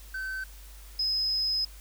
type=tone pair in turn; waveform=triangle / sine; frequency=1536 / 5079 Hz; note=G6 / D#8; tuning=-36 / +35 cents; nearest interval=octave + major sixth; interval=2071 cents; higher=second; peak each=-30 / -25 dBFS; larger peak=second; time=0.14-0.44 / 0.99-1.65 s; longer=second; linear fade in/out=5 ms; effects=added 50 Hz sine -45 dBFS peak until 1.8 s + white hiss -53 dBFS RMS until 1.8 s